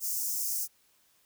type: high-pass noise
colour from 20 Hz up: white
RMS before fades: -32 dBFS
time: 0-0.68 s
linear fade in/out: 50 ms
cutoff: 5400 Hz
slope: 48 dB/octave
effects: white hiss -67 dBFS RMS until 1.25 s